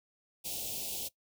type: band-stop noise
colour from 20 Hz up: white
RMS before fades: -38 dBFS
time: 0.44-1.09 s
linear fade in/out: 20 ms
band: 810 to 2600 Hz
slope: 48 dB/octave
effects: noise-tail reverb RT60 0.1 s tail -19 dB re dry